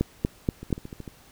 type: two click trains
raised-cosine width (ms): 3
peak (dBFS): -9 / -24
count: 4 / 7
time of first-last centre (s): 0.01-0.728 / 0.63-1.078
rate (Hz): 4.18 / 13.4
effects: pink hiss -54 dBFS RMS until 1.31 s